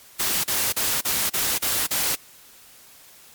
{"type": "noise bursts", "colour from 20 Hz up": "white", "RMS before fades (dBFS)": -23, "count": 7, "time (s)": [0.19, 2.156], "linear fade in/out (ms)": 10, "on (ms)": 250, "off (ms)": 36, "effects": ["white hiss -49 dBFS RMS until 3.34 s", "MP3 96 kbps"]}